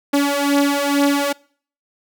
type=beating tone pair; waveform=sawtooth; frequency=282.4 / 284.6 Hz; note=C#4 / C#4; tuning=+32 / +46 cents; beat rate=2.2 Hz; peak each=-15 / -13 dBFS; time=0.13-1.33 s; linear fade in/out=10 ms; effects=noise-tail reverb RT60 0.5 s tail -25 dB re dry